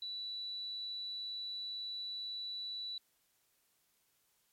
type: tone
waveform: sine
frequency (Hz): 3951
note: B7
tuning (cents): 0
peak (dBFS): -39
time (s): 0.02-2.98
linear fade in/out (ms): 2
effects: white hiss -75 dBFS RMS until 4.52 s + MP3 64 kbps